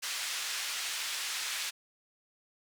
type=band-pass noise; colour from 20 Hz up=pink; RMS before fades=-36 dBFS; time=0.02-1.71 s; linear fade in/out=20 ms; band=2000 to 8600 Hz; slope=12 dB/octave; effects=none